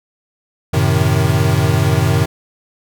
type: chord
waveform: square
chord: F# diminished seventh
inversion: none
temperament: equal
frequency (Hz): 92.5 / 110 / 130.81 / 155.56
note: F#2 / A2 / C3 / Eb3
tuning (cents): 0 / 0 / 0 / 0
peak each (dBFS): -18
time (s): 0.73-2.26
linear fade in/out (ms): 10
effects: none